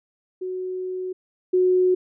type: tone pair in turn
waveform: sine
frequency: 369.6 / 366.8 Hz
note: F#4 / F#4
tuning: -2 / -15 cents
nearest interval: unison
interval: 13 cents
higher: first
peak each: -26 / -15 dBFS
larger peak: second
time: 0.41-1.13 / 1.53-1.95 s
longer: first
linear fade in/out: 10 ms
effects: none